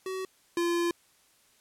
square tone pair in turn, 377.2 / 343.7 Hz, F#4 / F4, +33 / -28 cents, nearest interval major second, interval 161 cents, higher first, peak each -33 / -26 dBFS, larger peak second, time 0.06-0.25 / 0.57-0.91 s, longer second, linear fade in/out 2 ms, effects white hiss -64 dBFS RMS until 1.6 s + low-pass 12000 Hz 12 dB/octave

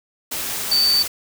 sine tone in noise, 4571 Hz, D8, 48 cents flat, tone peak -14 dBFS, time 0.71-1.03 s, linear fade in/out 10 ms, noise white, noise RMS -26 dBFS, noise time 0.31-1.08 s, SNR +9 dB, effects none

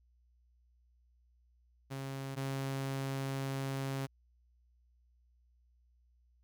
sawtooth tone pair in turn, 135.6 / 135.6 Hz, C#3 / C#3, -38 / -38 cents, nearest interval unison, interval 0 cents, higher neither, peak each -35 / -31 dBFS, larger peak second, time 1.9-2.36 / 2.36-4.07 s, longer second, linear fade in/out 20 ms, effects added 60 Hz sine -66 dBFS peak until 6.43 s

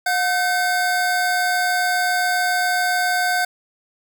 square tone pair together, 722 / 1534.7 Hz, F#5 / G6, -43 / -37 cents, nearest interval octave + minor second, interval 1306 cents, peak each -21 dBFS, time 0.06-3.45 s, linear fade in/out 5 ms, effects none

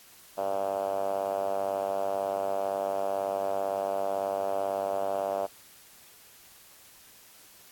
5% pulse tone with band-pass filter, 98 Hz, G2, in tune, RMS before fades -30 dBFS, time 0.37-5.47 s, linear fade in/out 20 ms, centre 630 Hz, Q 5.3, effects white hiss -54 dBFS RMS until 7.71 s + AAC 64 kbps

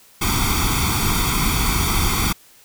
pink noise with comb filter, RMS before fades -19 dBFS, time 0.21-2.33 s, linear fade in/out 10 ms, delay 0.87 ms, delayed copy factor +0.95, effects white hiss -50 dBFS RMS until 2.64 s

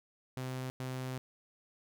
sawtooth tone bursts at uneven times, 129.1 Hz, C3, 23 cents flat, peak -33 dBFS, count 2, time 0.37-0.7 / 0.8-1.18 s, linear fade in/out 0 ms, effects none

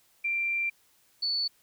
sine tone pair in turn, 2363 / 4461 Hz, D7 / C#8, +10 / +10 cents, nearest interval major seventh, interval 1100 cents, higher second, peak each -26 / -26 dBFS, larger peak neither, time 0.24-0.7 / 1.22-1.48 s, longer first, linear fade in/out 10 ms, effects white hiss -65 dBFS RMS until 1.62 s

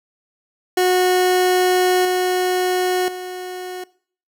30% pulse tone with level steps, 365.4 Hz, F#4, 22 cents flat, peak -11 / -14 / -25 dBFS, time 0.77-3.84 s, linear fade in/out 5 ms, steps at 2.05 / 3.08 s, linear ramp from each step 2 ms, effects noise-tail reverb RT60 0.5 s tail -21 dB re dry

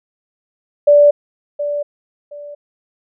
sine tone with echo, 583 Hz, D5, 13 cents flat, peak -5 dBFS, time 0.87-1.11 s, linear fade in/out 10 ms, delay 720 ms, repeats 2, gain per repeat -12 dB, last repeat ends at 2.55 s, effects none

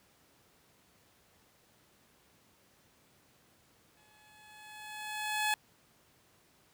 15% pulse tone with exponential growth, 852 Hz, G#5, 44 cents sharp, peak -21 dBFS, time 3.97-5.54 s, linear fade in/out 1 ms, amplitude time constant 340 ms, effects pink hiss -66 dBFS RMS until 6.73 s + high-pass 80 Hz 12 dB/octave

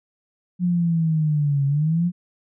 sine linear two-way sweep, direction down then up, 180 to 137.7 to 180 Hz, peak -17 dBFS, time 0.59-2.12 s, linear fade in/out 50 ms, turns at 1.66 s, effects none

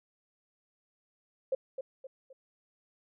sine tone with echo, 528 Hz, C5, 16 cents sharp, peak -26 dBFS, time 1.52-1.55 s, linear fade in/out 5 ms, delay 260 ms, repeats 3, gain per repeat -8 dB, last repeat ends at 2.33 s, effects none

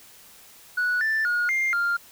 sine tone with pitch steps, 1471 / 1768 / 1439 / 2109 / 1398 Hz, F#6 / A6 / F#6 / C7 / F6, -11 / +8 / -49 / +13 / +1 cents, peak -19 dBFS, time 0.77-1.97 s, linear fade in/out 10 ms, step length 240 ms, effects tanh soft clip ceiling -19 dBFS + white hiss -50 dBFS RMS until 2.11 s

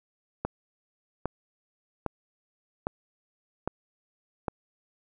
click train, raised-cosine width 1 ms, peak -14 dBFS, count 6, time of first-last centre 0.45-4.482 s, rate 1.24 Hz, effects none

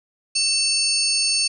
sine tone cluster, 2663 / 4479 / 5380 / 6390 / 8850 Hz, E7 / C#8 / E8 / G8 / C#9, +17 / +17 / +34 / +32 / -4 cents, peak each -27 / -20 / -29 / -28 / -24 dBFS, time 0.35-1.48 s, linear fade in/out 10 ms, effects none

